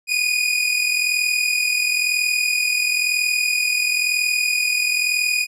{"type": "tone pair together", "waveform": "sawtooth", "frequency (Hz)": [2448, 2489], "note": ["D#7", "D#7"], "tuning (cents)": [-29, 0], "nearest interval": "unison", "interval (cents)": 29, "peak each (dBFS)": -17, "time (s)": [0.07, 5.47], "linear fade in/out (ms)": 50, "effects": ["low-pass 12000 Hz 12 dB/octave"]}